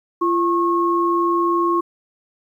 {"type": "tone pair together", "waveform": "sine", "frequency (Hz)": [342.9, 1088.6], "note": ["F4", "C#6"], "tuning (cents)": [-32, -32], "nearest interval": "octave + minor sixth", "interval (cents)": 2000, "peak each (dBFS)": -18, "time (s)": [0.21, 1.81], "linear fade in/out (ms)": 10, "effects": ["9-bit"]}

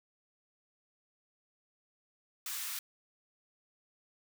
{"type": "high-pass noise", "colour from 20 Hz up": "white", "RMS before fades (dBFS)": -39, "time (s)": [2.46, 2.79], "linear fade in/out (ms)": 2, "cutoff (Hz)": 1100, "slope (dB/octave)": 24, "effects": []}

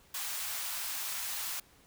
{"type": "high-pass noise", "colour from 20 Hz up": "white", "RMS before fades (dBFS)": -37, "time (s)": [0.14, 1.6], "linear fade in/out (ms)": 5, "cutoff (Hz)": 740, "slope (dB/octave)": 24, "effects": ["pink hiss -62 dBFS RMS until 1.86 s"]}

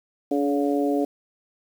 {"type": "harmonic tone with a mistuned harmonic", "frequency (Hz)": 142, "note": "C#3", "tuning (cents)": 42, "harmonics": [2, 3, 4, 5], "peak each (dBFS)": [-22, -26, -28, -30], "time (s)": [0.31, 1.05], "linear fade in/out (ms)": 5, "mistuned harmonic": 2, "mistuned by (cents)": 16, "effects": ["8-bit"]}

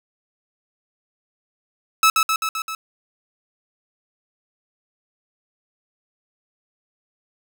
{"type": "tone with echo", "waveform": "sawtooth", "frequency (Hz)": 1301, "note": "E6", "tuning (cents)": -23, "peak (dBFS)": -8, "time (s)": [2.03, 2.1], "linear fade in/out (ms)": 2, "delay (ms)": 130, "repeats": 5, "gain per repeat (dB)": -3, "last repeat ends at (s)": 2.75, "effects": []}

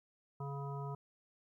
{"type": "harmonic tone", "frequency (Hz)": 140, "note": "C#3", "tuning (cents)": 18, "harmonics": [1, 3, 5, 7, 9], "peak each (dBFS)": [-40, -48, -51, -48, -52], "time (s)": [0.4, 0.95], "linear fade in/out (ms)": 5, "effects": ["13-bit"]}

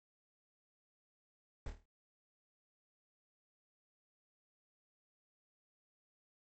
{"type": "noise with echo", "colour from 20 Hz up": "brown", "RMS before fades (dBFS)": -41, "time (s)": [1.66, 1.7], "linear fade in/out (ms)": 2, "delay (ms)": 26, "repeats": 6, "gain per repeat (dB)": -6, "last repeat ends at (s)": 1.856, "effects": ["MP3 32 kbps"]}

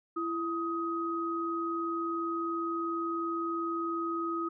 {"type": "tone pair together", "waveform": "sine", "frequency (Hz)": [334.5, 1257.4], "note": ["E4", "D#6"], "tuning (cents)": [25, 18], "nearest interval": "octave + major seventh", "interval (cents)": 2293, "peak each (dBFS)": [-33, -33], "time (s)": [0.16, 4.49], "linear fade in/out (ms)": 10, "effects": []}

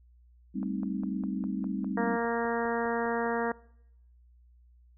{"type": "chord", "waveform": "sine", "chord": "A half-diminished seventh", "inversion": "third", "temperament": "equal", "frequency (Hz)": [196, 220, 261.6, 311.1], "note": ["G3", "A3", "C4", "Eb4"], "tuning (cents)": [0, 0, 0, 0], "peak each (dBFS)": [-33, -39, -35, -39], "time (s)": [0.54, 2.17], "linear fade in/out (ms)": 20}
{"type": "click train", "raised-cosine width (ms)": 1, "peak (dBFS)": -31, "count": 14, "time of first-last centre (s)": [0.63, 3.262], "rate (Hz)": 4.94}
{"type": "harmonic tone", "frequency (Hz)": 233.1, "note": "A#3", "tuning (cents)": 0, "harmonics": [1, 2, 3, 4, 5, 6, 7, 8], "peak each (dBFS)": [-34, -31, -35, -35, -40, -41, -39, -40], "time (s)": [1.97, 3.52], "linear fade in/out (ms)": 5}
{"effects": ["noise-tail reverb RT60 0.8 s tail -23 dB re dry", "added 60 Hz sine -56 dBFS peak until 4.97 s"]}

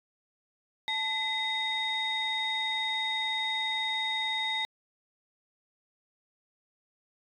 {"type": "tone cluster", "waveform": "sine", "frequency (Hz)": [876, 2028, 3723], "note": ["A5", "B6", "A#7"], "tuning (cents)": [-8, 45, -3], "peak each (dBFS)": [-34, -32, -30], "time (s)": [0.88, 4.65], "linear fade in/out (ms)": 0, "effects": ["tanh soft clip ceiling -22 dBFS"]}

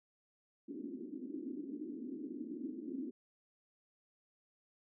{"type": "band-pass noise", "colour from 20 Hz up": "pink", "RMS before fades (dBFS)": -44, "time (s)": [0.68, 3.11], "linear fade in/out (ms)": 10, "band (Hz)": [250, 330], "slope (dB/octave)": 48, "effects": []}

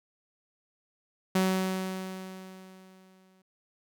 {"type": "tone with exponential decay", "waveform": "sawtooth", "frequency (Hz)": 187.9, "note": "F#3", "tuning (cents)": 27, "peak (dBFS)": -18, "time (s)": [1.35, 3.42], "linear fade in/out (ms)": 5, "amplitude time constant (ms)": 450, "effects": []}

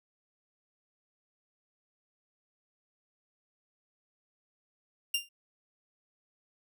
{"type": "tone with exponential decay", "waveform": "sawtooth", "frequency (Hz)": 2794, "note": "F7", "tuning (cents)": 0, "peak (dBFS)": -21, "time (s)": [5.14, 5.29], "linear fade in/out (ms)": 5, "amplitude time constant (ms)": 32, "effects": []}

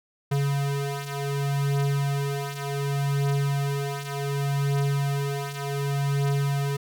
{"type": "beating tone pair", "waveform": "square", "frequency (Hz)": [140, 140.67], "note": ["C#3", "C#3"], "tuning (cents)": [18, 26], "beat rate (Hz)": 0.67, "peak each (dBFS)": [-30, -26], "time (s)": [0.31, 6.77], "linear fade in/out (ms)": 10, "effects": []}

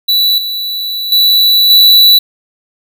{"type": "tone with level steps", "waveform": "square", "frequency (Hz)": 3951, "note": "B7", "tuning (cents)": 0, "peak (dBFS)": [-8, -16, -6, -3], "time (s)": [0.08, 2.19], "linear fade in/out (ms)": 10, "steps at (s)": [0.38, 1.12, 1.7], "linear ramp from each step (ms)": 2, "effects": []}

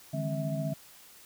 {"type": "tone cluster", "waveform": "sine", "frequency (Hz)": [148.8, 163.7, 204.3, 263.4, 650], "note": ["D3", "E3", "G#3", "C4", "E5"], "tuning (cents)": [23, -12, -28, 12, -24], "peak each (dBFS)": [-32, -39, -38, -39, -36], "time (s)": [0.13, 0.74], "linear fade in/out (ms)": 10, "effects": ["white hiss -54 dBFS RMS until 1.25 s"]}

